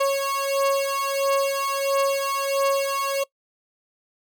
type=beating tone pair; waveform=30% pulse; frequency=550 / 551.5 Hz; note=C#5 / C#5; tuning=-14 / -9 cents; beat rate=1.5 Hz; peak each=-21 / -21 dBFS; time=0-3.24 s; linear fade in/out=10 ms; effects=noise-tail reverb RT60 0.1 s tail -22 dB re dry